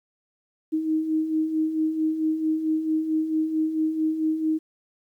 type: beating tone pair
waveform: sine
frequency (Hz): 311.1 / 315.6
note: D#4 / D#4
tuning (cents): 0 / +25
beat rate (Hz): 4.5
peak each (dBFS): -30 / -22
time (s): 0.72-4.59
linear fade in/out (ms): 20
effects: 10-bit